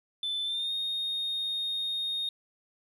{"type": "tone with pitch glide", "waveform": "triangle", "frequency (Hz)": [3520, 3701], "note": ["A7", "A#7"], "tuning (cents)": [0, -13], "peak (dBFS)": -27, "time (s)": [0.23, 2.29], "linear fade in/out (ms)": 2, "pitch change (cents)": 87, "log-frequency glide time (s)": [0.44, 0.72], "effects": ["tanh soft clip ceiling -25 dBFS"]}